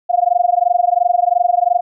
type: tone with amplitude modulation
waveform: sine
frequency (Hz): 708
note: F5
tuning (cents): +23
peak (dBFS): -7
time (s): 0.09-1.81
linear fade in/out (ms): 20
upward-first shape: sine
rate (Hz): 22.9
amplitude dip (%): 100
effects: none